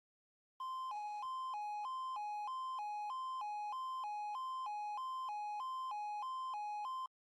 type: tone with vibrato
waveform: triangle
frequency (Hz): 932.3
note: A#5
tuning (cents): 0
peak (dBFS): -38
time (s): 0.6-7.06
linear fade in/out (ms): 2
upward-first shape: square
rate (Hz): 1.6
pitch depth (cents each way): 190
effects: Opus 24 kbps